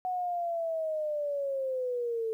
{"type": "linear sweep", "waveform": "sine", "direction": "down", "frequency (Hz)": [740, 440], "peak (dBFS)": -29, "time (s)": [0.05, 2.33], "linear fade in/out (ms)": 0, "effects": ["11-bit"]}